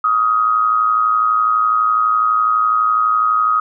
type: tone with amplitude modulation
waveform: sine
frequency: 1256 Hz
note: D#6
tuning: 16 cents sharp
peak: -9 dBFS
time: 0.04-3.6 s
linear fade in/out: 5 ms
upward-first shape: sine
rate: 112 Hz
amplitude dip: 60%
effects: none